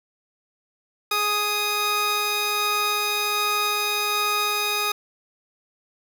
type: tone pair together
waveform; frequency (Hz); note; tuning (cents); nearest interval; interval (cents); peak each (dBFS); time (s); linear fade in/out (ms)
15% pulse; 416.1 / 1247; G#4 / D#6; +3 / +3; octave + perfect fifth; 1900; -22 / -16; 1.11-4.92; 5
effects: none